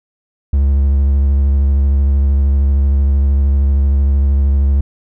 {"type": "tone with vibrato", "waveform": "triangle", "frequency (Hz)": 69.3, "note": "C#2", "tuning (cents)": 0, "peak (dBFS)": -7, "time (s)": [0.53, 4.81], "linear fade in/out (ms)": 5, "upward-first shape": "square", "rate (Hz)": 13, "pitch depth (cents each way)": 25, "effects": []}